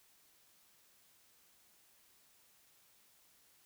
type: silence
effects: white hiss -68 dBFS RMS until 3.65 s